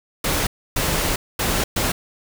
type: noise bursts at uneven times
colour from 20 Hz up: pink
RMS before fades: -21 dBFS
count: 4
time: 0.24-0.47 / 0.76-1.16 / 1.39-1.64 / 1.76-1.92 s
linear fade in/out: 5 ms
effects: none